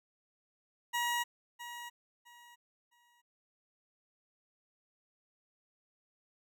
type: tone with echo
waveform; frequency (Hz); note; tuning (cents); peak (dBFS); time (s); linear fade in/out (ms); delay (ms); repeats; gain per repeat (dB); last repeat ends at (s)
20% pulse; 956; A#5; +43; -26; 0.93-1.24; 20; 660; 3; -12; 3.22
effects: none